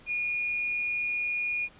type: tone with amplitude modulation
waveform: sine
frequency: 2438 Hz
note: D#7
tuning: 36 cents flat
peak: -26 dBFS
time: 0.06-1.69 s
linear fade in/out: 50 ms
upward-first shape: sine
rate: 232 Hz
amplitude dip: 25%
effects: pink hiss -55 dBFS RMS until 1.79 s + resampled to 8000 Hz